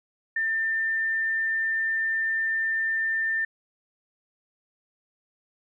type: tone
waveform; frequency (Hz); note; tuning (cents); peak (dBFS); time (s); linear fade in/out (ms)
sine; 1794; A6; +33; -23; 0.36-3.45; 5
effects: none